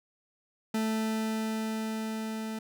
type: tone with level ramp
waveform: 40% pulse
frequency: 220 Hz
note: A3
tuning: in tune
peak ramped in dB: -26 to -33 dBFS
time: 0.74-2.59 s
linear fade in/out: 5 ms
effects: none